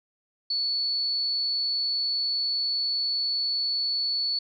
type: tone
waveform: sine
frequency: 4435 Hz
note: C#8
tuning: in tune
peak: -24 dBFS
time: 0.5-4.39 s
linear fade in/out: 5 ms
effects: none